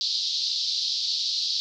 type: band-pass noise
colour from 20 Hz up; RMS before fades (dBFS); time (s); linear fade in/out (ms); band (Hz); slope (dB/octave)
pink; -27; 0.01-1.6; 0; 3800 to 5000; 48
effects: none